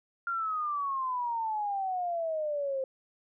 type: exponential sweep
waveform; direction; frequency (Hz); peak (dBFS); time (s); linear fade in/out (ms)
sine; down; 1400 to 523.3; -29; 0.27-2.84; 2
effects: none